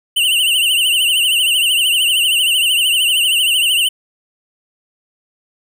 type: tone with vibrato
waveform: square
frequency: 2900 Hz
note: F#7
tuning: 35 cents flat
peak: -12 dBFS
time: 0.16-3.89 s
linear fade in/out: 10 ms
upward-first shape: triangle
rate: 13 Hz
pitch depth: 130 cents each way
effects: none